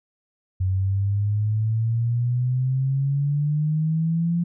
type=exponential sweep; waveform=sine; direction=up; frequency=92.5 to 173.3 Hz; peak=-19 dBFS; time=0.6-4.44 s; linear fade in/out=10 ms; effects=none